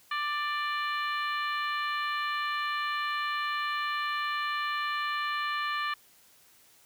harmonic tone, 590 Hz, D5, 8 cents sharp, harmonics 2 / 3 / 4 / 5 / 6 / 7, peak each -31 / -34 / -39 / -40 / -45 / -45 dBFS, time 0.11-5.94 s, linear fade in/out 5 ms, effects white hiss -60 dBFS RMS until 6.85 s

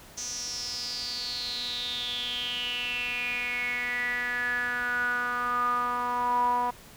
sawtooth tone with band-pass filter sweep, 244.5 Hz, B3, 17 cents flat, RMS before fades -30 dBFS, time 0.17-6.71 s, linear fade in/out 10 ms, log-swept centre 6100 to 900 Hz, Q 9.9, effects pink hiss -50 dBFS RMS until 6.96 s

